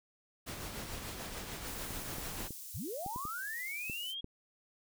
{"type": "noise with tremolo", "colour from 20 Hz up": "pink", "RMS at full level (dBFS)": -41, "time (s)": [0.46, 2.49], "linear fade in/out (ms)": 20, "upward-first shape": "triangle", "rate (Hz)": 6.8, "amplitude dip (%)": 40}
{"type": "high-pass noise", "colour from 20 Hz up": "white", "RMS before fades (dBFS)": -47, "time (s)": [1.63, 4.15], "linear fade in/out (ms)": 50, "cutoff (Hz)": 6400, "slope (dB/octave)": 12}
{"type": "clicks", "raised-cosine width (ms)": 3, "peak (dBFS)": -31, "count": 9, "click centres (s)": [1.907, 2.184, 2.406, 2.507, 3.063, 3.161, 3.253, 3.898, 4.244]}
{"type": "linear sweep", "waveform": "sine", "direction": "up", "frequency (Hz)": [53.8, 3314], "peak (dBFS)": -38, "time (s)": [2.74, 4.21], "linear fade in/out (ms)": 10}
{"effects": []}